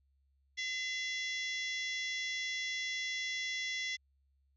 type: harmonic tone with a mistuned harmonic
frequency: 679 Hz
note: F5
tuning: 49 cents flat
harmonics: 3 / 4 / 5 / 6 / 7 / 8 / 9 / 10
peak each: -37 / -50 / -41 / -49 / -54 / -47 / -48 / -58 dBFS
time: 0.57-3.97 s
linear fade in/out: 20 ms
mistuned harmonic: 4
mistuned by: +30 cents
effects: added 68 Hz sine -70 dBFS peak until 4.56 s